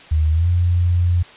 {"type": "tone with pitch glide", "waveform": "sine", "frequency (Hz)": [77.78, 87.81], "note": ["D#2", "F2"], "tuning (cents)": [0, 10], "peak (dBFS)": -13, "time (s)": [0.11, 1.23], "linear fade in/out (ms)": 10, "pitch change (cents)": 210, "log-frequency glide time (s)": [0.31, 0.48], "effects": ["white hiss -42 dBFS RMS until 1.36 s", "resampled to 8000 Hz"]}